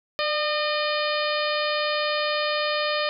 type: harmonic tone with a mistuned harmonic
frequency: 608 Hz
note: D#5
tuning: 40 cents flat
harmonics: 1 / 2 / 3 / 4 / 5 / 6 / 7 / 8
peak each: -26 / -29 / -31 / -32 / -33 / -34 / -34 / -35 dBFS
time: 0.19-3.09 s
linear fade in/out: 0 ms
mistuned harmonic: 1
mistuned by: -33 cents
effects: none